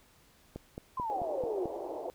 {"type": "click train", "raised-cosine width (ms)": 2, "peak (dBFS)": -26, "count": 6, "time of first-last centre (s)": [0.56, 1.656], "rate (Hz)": 4.56}
{"type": "exponential sweep", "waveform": "sine", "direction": "down", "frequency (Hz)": [1058, 340], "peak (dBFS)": -32, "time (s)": [0.97, 1.66], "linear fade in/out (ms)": 5}
{"type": "band-pass noise", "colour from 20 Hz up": "pink", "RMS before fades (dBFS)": -39, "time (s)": [1.1, 2.1], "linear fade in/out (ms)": 0, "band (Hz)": [340, 840], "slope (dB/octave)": 48}
{"effects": ["pink hiss -63 dBFS RMS until 2.14 s"]}